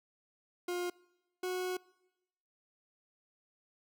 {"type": "tone pair in turn", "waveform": "40% pulse", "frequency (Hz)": [354.8, 366.3], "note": ["F4", "F#4"], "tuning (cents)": [27, -17], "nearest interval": "minor second", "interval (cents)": 56, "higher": "second", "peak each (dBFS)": [-33, -33], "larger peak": "neither", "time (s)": [[0.68, 0.9], [1.43, 1.77]], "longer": "second", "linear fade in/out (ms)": 5, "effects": ["noise-tail reverb RT60 1.0 s tail -24 dB re dry"]}